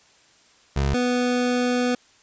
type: tone pair in turn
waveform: 25% pulse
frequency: 69.3 / 247 Hz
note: C#2 / B3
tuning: 0 / 0 cents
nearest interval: octave + minor seventh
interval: 2200 cents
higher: second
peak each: -16 dBFS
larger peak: neither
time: 0.76-0.94 / 0.94-1.95 s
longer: second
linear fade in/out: 5 ms
effects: white hiss -56 dBFS RMS until 2.22 s + resampled to 16000 Hz